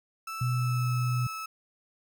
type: tone with pitch glide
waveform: 35% pulse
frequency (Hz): 1318.5 to 1301.9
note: E6 to E6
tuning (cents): 0 to -22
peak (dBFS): -33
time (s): 0.27-1.46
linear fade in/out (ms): 5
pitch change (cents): -22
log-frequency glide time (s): 0.49-0.89
type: tone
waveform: sine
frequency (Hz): 123.47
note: B2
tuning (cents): 0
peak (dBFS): -25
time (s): 0.41-1.27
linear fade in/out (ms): 5
effects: none